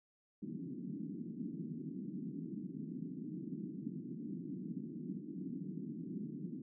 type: band-pass noise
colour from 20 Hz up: pink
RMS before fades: -44 dBFS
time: 0.42-6.62 s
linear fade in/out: 5 ms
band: 160 to 320 Hz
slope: 48 dB/octave
effects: none